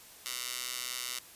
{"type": "tone with high-pass filter", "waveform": "15% pulse", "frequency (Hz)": 124.5, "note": "B2", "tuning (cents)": 14, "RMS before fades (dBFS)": -38, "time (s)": [0.26, 1.19], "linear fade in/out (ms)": 0, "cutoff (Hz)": 3200, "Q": 0.6, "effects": ["white hiss -53 dBFS RMS until 1.35 s", "resampled to 32000 Hz"]}